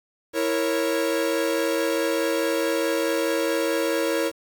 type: chord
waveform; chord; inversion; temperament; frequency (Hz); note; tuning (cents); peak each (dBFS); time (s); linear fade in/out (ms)
45% pulse; A# diminished; second; equal with one note detuned; 329.6 / 466.2 / 550.9; E4 / A#4 / C#5; 0 / 0 / -11; -26; 0.33-4.32; 50
effects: 8-bit